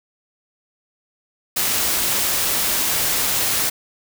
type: noise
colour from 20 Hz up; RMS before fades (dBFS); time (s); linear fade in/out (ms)
white; -20; 1.56-3.7; 10
effects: none